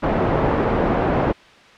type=low-pass noise; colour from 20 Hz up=white; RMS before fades=-19 dBFS; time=0.02-1.33 s; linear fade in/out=20 ms; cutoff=680 Hz; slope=12 dB/octave; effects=white hiss -46 dBFS RMS until 1.77 s + low-pass 3000 Hz 12 dB/octave